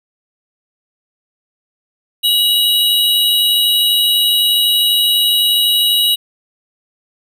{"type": "tone pair together", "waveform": "square", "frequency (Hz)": [2922, 3839], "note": ["F#7", "B7"], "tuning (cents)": [-22, -50], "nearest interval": "perfect fourth", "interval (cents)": 472, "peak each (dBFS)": -14, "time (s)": [2.23, 6.16], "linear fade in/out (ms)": 20, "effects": []}